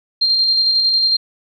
sine tone with tremolo, 4186 Hz, C8, in tune, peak -11 dBFS, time 0.21-1.17 s, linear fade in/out 10 ms, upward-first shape square, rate 11 Hz, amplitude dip 25%, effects none

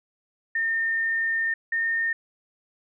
sine tone pair in turn, 1817 / 1826.4 Hz, A#6 / A#6, -45 / -36 cents, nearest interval unison, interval 9 cents, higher second, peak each -22 / -22 dBFS, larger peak neither, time 0.55-1.54 / 1.72-2.13 s, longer first, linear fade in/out 5 ms, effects none

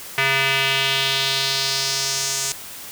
square tone with band-pass filter sweep, 135.6 Hz, C#3, 38 cents flat, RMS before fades -21 dBFS, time 0.18-2.52 s, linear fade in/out 0 ms, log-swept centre 2200 to 7100 Hz, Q 2.3, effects white hiss -36 dBFS RMS until 2.91 s

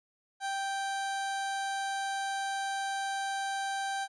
30% pulse tone, 784 Hz, G5, in tune, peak -29 dBFS, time 0.4-4.08 s, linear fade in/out 50 ms, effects resampled to 24000 Hz

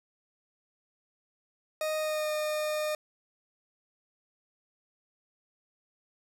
40% pulse tone with pitch glide, 621 to 609.6 Hz, D#5 to D#5, -3 to -36 cents, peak -28 dBFS, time 1.81-2.95 s, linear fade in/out 2 ms, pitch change -33 cents, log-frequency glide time 1.97-2.31 s, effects none

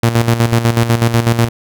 sawtooth tone with tremolo, 116.54 Hz, A#2, in tune, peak -4 dBFS, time 0.03-1.49 s, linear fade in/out 5 ms, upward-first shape square, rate 8.1 Hz, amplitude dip 65%, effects none

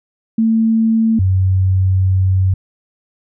sine tone pair in turn, 224 / 94.18 Hz, A3 / F#2, +31 / +31 cents, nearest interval octave + minor third, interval 1500 cents, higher first, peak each -10 dBFS, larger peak neither, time 0.38-1.19 / 1.19-2.54 s, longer second, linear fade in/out 5 ms, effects none

